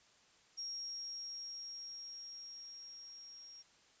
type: tone with level ramp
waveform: sine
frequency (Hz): 5588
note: F8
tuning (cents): 0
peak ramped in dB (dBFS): -40 to -52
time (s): 0.57-3.63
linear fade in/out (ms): 20
effects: white hiss -67 dBFS RMS until 4 s + resampled to 16000 Hz